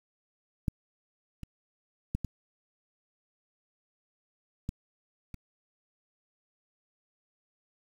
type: clicks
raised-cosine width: 5 ms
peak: -15 / -28 / -17 / -21 / -20 / -30 dBFS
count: 6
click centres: 0.682 / 1.433 / 2.15 / 2.247 / 4.691 / 5.343 s
effects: 8-bit